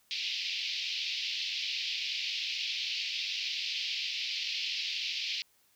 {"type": "band-pass noise", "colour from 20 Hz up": "pink", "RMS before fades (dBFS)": -35, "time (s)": [0.11, 5.42], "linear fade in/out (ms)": 0, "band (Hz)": [2400, 5100], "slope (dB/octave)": 48, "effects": ["white hiss -68 dBFS RMS until 5.75 s"]}